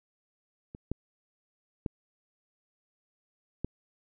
clicks, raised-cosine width 3 ms, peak -29 / -18 / -18 / -18 dBFS, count 4, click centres 0.749 / 0.916 / 1.862 / 3.646 s, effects none

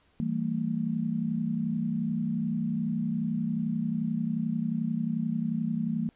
sine chord, E diminished, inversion none, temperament equal with one note detuned, 164.81 / 196 / 227.4 Hz, E3 / G3 / Bb3, 0 / 0 / -43 cents, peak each -32 / -33 / -29 dBFS, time 0.2-6.09 s, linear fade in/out 0 ms, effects pink hiss -66 dBFS RMS until 6.15 s + resampled to 8000 Hz

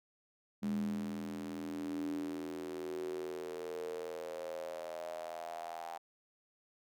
square tone with high-pass filter sweep, 41.2 Hz, E1, in tune, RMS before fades -41 dBFS, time 0.62-5.98 s, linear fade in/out 10 ms, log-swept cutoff 200 to 770 Hz, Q 8.5, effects none

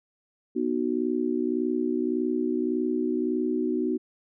sine chord, B major, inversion none, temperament just, 246.9 / 308.7 / 370.4 Hz, B3 / D#4 / F#4, 0 / -14 / +2 cents, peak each -28 dBFS, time 0.55-3.98 s, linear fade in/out 20 ms, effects none

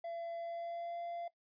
triangle tone with pitch glide, 676 to 687.4 Hz, E5 to F5, +43 to -28 cents, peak -38 dBFS, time 0.04-1.28 s, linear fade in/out 5 ms, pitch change +29 cents, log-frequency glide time 0.37-1 s, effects noise-tail reverb RT60 0.1 s tail -17 dB re dry + resampled to 11025 Hz

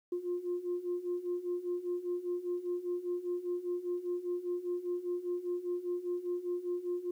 sine beating tone pair, 351.1 / 356.1 Hz, F4 / F4, +9 / +34 cents, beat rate 5 Hz, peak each -37 / -34 dBFS, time 0.12-7.11 s, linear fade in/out 5 ms, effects tanh soft clip ceiling -27 dBFS + 11-bit

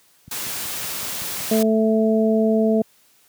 click train, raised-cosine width 5 ms, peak -27 dBFS, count 7, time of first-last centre 0.28-1.406 s, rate 5.33 Hz
white noise, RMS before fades -28 dBFS, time 0.31-1.63 s, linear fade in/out 5 ms
harmonic tone, 220 Hz, A3, in tune, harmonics 1 / 2 / 3, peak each -17 / -20 / -22 dBFS, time 1.51-2.82 s, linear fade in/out 5 ms
effects white hiss -57 dBFS RMS until 3.28 s + high-pass 80 Hz 12 dB/octave

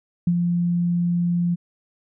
sine tone with ADSR envelope, 173.7 Hz, F3, 9 cents flat, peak -14 dBFS, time 0.27-1.56 s, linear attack 4 ms, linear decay 58 ms, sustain -4 dB, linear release 24 ms, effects none

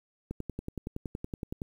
click train, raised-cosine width 3 ms, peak -22 dBFS, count 15, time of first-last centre 0.31-1.618 s, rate 10.7 Hz, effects 9-bit

